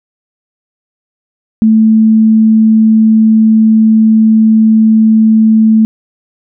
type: tone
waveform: sine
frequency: 220 Hz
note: A3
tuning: in tune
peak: -3 dBFS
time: 1.62-5.85 s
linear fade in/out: 0 ms
effects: none